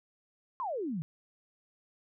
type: exponential sweep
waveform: sine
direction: down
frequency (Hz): 1096 to 146.83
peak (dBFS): -32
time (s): 0.6-1.02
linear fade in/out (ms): 0
effects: none